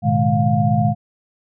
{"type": "tone cluster", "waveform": "sine", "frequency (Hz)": [108.7, 124.2, 153, 209.6, 706], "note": ["A2", "B2", "D#3", "G#3", "F5"], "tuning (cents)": [-21, 10, -29, 16, 19], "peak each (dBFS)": -20, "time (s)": [0.02, 0.95], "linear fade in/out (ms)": 50, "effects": []}